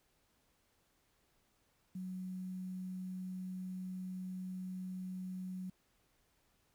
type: tone with quantisation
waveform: sine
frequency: 185 Hz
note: F#3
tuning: in tune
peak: -40 dBFS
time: 1.95-5.7 s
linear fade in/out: 5 ms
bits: 11
effects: pink hiss -75 dBFS RMS until 6.74 s